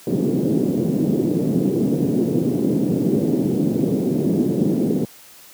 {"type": "band-pass noise", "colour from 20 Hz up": "pink", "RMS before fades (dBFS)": -19, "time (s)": [0.07, 5.05], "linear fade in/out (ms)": 2, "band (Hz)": [160, 390], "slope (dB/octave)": 24, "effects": ["white hiss -45 dBFS RMS until 5.53 s", "high-pass 100 Hz 12 dB/octave"]}